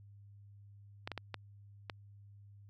clicks, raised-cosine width 0.3 ms, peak -23 dBFS, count 5, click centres 1.075 / 1.117 / 1.177 / 1.343 / 1.898 s, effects added 101 Hz sine -54 dBFS peak until 2.69 s

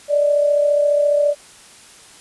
sine tone pair together, 582.4 / 617 Hz, D5 / D#5, -15 / -15 cents, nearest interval minor second, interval 100 cents, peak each -13 / -23 dBFS, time 0.08-1.35 s, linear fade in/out 50 ms, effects white hiss -44 dBFS RMS until 2.2 s + resampled to 24000 Hz

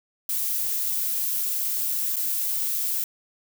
violet noise with dropouts, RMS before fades -26 dBFS, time 0.29-3.04 s, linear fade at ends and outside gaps 2 ms, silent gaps 2.159-2.166 s, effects none

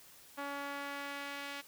sawtooth tone with band-pass filter sweep, 282.4 Hz, C#4, 32 cents sharp, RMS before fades -42 dBFS, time 0.37-1.62 s, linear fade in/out 20 ms, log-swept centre 1200 to 2600 Hz, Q 1, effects white hiss -58 dBFS RMS until 1.67 s

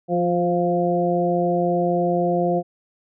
harmonic tone with a mistuned harmonic, 174.61 Hz, F3, in tune, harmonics 1 / 2 / 3 / 4, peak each -23 / -23 / -23 / -23 dBFS, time 0.08-2.63 s, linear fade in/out 50 ms, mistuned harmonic 2, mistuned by +19 cents, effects none

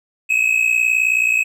triangle tone pair together, 2530 / 2589 Hz, D#7 / E7, +28 / -32 cents, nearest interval unison, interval 40 cents, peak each -15 dBFS, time 0.29-1.44 s, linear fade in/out 20 ms, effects none

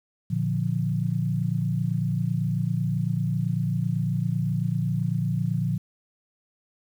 sine chord, Bb major, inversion none, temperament equal, 116.54 / 146.83 / 174.61 Hz, Bb2 / D3 / F3, 0 / 0 / 0 cents, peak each -27 dBFS, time 0.3-5.78 s, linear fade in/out 10 ms, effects 9-bit

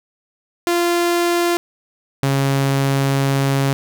sawtooth tone pair in turn, 345.9 / 137.27 Hz, F4 / C#3, -17 / -17 cents, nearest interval octave + major third, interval 1600 cents, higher first, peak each -11 dBFS, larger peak neither, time 0.67-1.57 / 2.23-3.73 s, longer second, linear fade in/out 0 ms, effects none

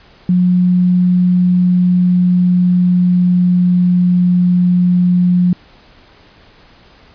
sine tone with pitch glide, 180 to 178.65 Hz, F#3 to F3, -47 to +40 cents, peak -8 dBFS, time 0.29-5.53 s, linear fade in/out 2 ms, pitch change -13 cents, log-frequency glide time 1.16-4.36 s, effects pink hiss -45 dBFS RMS until 7.14 s + resampled to 11025 Hz

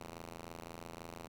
5% pulse ring-modulated tone, 83.5 Hz, E2, 23 cents sharp, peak -32 dBFS, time 0-1.28 s, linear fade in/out 5 ms, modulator 180 Hz, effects none

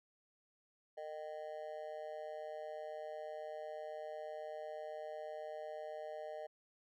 triangle tone with amplitude modulation, 615 Hz, D#5, 20 cents flat, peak -37 dBFS, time 0.97-6.47 s, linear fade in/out 10 ms, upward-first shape sine, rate 158 Hz, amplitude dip 100%, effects none

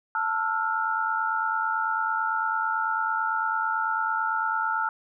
sine tone cluster, 886 / 1332 / 1421 Hz, A5 / E6 / F6, +12 / +18 / +30 cents, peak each -28 dBFS, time 0.15-4.89 s, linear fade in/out 2 ms, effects none

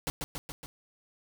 pink noise with echo, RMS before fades -32 dBFS, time 0.07-0.1 s, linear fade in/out 0 ms, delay 140 ms, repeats 4, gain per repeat -3 dB, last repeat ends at 0.66 s, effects none

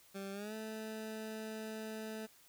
20% pulse tone with pitch glide, 196 to 218.7 Hz, G3 to A3, 0 to -10 cents, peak -37 dBFS, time 0.14-2.27 s, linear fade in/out 20 ms, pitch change +190 cents, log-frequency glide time 0.32-0.54 s, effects white hiss -64 dBFS RMS until 2.48 s

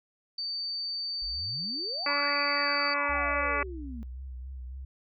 sine tone, 4588 Hz, D8, 41 cents flat, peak -31 dBFS, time 0.38-2.94 s, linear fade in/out 5 ms
sine exponential two-way sweep, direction up then down, 41.2 to 2586 to 217.3 Hz, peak -39 dBFS, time 1.22-4.03 s, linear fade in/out 0 ms, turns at 2.38 s
harmonic tone, 286.7 Hz, D4, 42 cents flat, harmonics 1 / 2 / 3 / 4 / 5 / 6 / 7 / 8 / 9, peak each -41 / -35 / -39 / -31 / -34 / -38 / -33 / -35 / -39 dBFS, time 2.06-3.63 s, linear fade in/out 2 ms
sine tone with vibrato, 64.3 Hz, C2, 30 cents flat, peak -37 dBFS, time 3.09-4.85 s, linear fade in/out 5 ms, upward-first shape sine, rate 3.7 Hz, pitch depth 61 cents each way
effects none

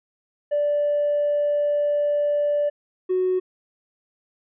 triangle tone pair in turn, 585 / 369.2 Hz, D5 / F#4, -7 / -4 cents, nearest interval minor sixth, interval 797 cents, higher first, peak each -15 dBFS, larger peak neither, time 0.51-2.7 / 3.09-3.4 s, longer first, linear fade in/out 20 ms, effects tanh soft clip ceiling -16 dBFS + resampled to 8000 Hz

